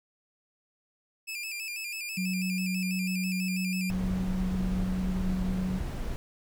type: tone with vibrato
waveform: sawtooth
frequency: 2500 Hz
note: D#7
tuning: 8 cents sharp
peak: -31 dBFS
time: 1.27-3.91 s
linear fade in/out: 20 ms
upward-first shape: square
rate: 6.1 Hz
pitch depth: 71 cents each way
type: tone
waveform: sine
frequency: 185 Hz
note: F#3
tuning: in tune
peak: -28 dBFS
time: 2.17-5.79 s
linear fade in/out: 10 ms
type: noise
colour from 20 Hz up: brown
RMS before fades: -33 dBFS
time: 3.9-6.16 s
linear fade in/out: 0 ms
effects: none